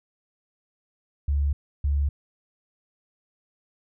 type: tone pair in turn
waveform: sine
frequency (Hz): 71.3 / 71.3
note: C#2 / C#2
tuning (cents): +49 / +49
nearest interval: unison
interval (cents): 0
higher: neither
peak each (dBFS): -20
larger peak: neither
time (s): 1.28-1.53 / 1.84-2.09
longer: neither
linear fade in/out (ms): 5
effects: none